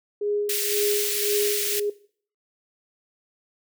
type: tone with tremolo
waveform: sine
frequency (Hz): 413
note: G#4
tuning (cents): -10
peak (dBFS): -21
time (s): 0.21-1.9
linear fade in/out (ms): 5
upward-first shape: sine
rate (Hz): 1.9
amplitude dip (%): 75
type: high-pass noise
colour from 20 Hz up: white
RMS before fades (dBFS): -26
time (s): 0.49-1.8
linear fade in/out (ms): 5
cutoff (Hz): 1900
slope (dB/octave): 24
effects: noise-tail reverb RT60 0.5 s tail -19 dB re dry